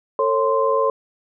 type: tone cluster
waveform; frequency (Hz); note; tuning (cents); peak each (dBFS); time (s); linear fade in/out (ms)
sine; 448 / 547 / 1042; A4 / C#5 / C6; +31 / -23 / -7; -20; 0.19-0.9; 2
effects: none